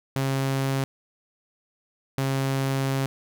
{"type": "tone pair in turn", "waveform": "sawtooth", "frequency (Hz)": [135.2, 135.2], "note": ["C#3", "C#3"], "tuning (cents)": [-43, -43], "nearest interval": "unison", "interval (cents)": 0, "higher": "neither", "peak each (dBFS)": -19, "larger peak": "neither", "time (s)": [[0.16, 0.84], [2.18, 3.06]], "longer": "second", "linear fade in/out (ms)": 0, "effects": []}